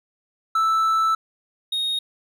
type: tone pair in turn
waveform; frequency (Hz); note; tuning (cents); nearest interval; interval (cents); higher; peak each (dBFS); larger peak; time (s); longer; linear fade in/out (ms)
triangle; 1318.5 / 3729; E6 / A#7; 0 / 0; octave + tritone; 1800; second; -15 / -20; first; 0.55-1.15 / 1.72-1.99; first; 5
effects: none